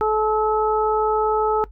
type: harmonic tone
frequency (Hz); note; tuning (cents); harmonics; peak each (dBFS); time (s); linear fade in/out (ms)
431.3; A4; -35; 1 / 2 / 3; -19 / -22 / -24; 0.01-1.64; 0
effects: noise-tail reverb RT60 0.1 s tail -18 dB re dry + added 50 Hz sine -39 dBFS peak until 1.71 s